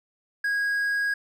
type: tone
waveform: triangle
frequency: 1645 Hz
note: G#6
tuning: 17 cents flat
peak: -21 dBFS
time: 0.44-1.14 s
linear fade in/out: 5 ms
effects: none